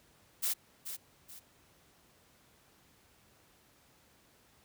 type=noise with echo; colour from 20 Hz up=blue; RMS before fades=-32 dBFS; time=0.42-0.54 s; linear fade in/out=20 ms; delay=430 ms; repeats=2; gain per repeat=-9 dB; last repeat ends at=1.4 s; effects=pink hiss -65 dBFS RMS until 4.64 s + high-pass 60 Hz 12 dB/octave